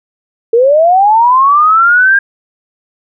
sine linear sweep, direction up, 446.3 to 1621 Hz, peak -4 dBFS, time 0.53-2.19 s, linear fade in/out 5 ms, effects none

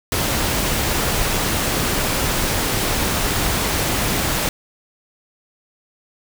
pink noise, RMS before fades -20 dBFS, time 0.12-4.49 s, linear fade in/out 2 ms, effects none

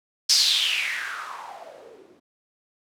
violet noise with low-pass filter sweep, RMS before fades -26 dBFS, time 0.29-2.2 s, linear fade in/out 10 ms, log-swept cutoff 5300 to 290 Hz, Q 5.7, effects none

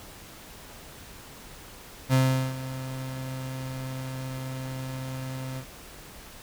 35% pulse tone with ADSR envelope, 131 Hz, C3, 2 cents sharp, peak -16 dBFS, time 2.09-5.65 s, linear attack 43 ms, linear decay 400 ms, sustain -15 dB, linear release 66 ms, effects pink hiss -46 dBFS RMS until 6.42 s

